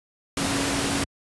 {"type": "tone in noise", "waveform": "sine", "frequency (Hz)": 277.2, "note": "C#4", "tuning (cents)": 0, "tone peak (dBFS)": -28, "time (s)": [0.37, 1.04], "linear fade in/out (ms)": 2, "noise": "pink", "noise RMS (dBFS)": -25, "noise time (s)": [0.37, 1.04], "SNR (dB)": -6, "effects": ["high-pass 80 Hz 12 dB/octave", "resampled to 24000 Hz"]}